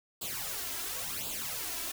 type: noise with flanger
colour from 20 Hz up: white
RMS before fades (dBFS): -37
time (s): 0.21-1.92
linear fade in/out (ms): 10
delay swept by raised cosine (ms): 0.25 to 3.05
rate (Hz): 0.94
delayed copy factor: +0.75
effects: none